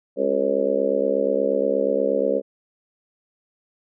harmonic tone with a mistuned harmonic, 68.4 Hz, C#2, 23 cents flat, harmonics 3 / 4 / 5 / 6 / 7 / 8 / 9, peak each -31 / -28 / -32 / -27 / -23 / -22 / -32 dBFS, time 0.16-2.42 s, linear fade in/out 50 ms, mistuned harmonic 5, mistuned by +75 cents, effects none

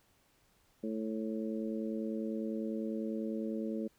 harmonic tone, 110 Hz, A2, in tune, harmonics 2 / 3 / 4 / 5, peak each -36 / -40 / -42 / -44 dBFS, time 0.83-3.88 s, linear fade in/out 10 ms, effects pink hiss -70 dBFS RMS until 3.98 s

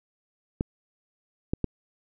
clicks, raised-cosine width 3 ms, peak -12 dBFS, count 3, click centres 0.609 / 1.535 / 1.643 s, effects none

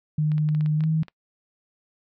sine tone with pitch glide, 152.5 to 158.43 Hz, D#3 to D#3, -34 to +32 cents, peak -19 dBFS, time 0.18-1.03 s, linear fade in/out 5 ms, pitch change +66 cents, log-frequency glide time 0.76-0.86 s
clicks, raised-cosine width 0.3 ms, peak -27 dBFS, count 10, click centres 0.318 / 0.381 / 0.489 / 0.549 / 0.609 / 0.661 / 0.807 / 0.838 / 1.033 / 1.083 s
effects noise-tail reverb RT60 0.1 s tail -23 dB re dry

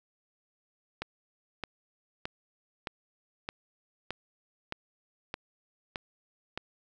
click train, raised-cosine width 0.3 ms, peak -18 dBFS, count 10, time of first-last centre 1.02-6.576 s, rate 1.62 Hz, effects none

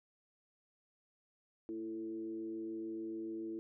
sine tone with frequency modulation, 333.4 Hz, E4, 20 cents sharp, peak -39 dBFS, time 1.69-3.59 s, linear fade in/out 0 ms, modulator 107 Hz, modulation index 0.53, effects none

